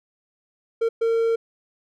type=tone bursts at uneven times; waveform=triangle; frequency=456.9 Hz; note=A#4; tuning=35 cents flat; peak=-16 dBFS; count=2; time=0.81-0.89 / 1.01-1.36 s; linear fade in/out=10 ms; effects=none